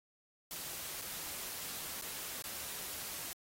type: noise with dropouts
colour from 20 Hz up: white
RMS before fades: -43 dBFS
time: 0.51-3.33 s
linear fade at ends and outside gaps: 0 ms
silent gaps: 1.015-1.019 / 2.013-2.022 / 2.423-2.441 s
effects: AAC 48 kbps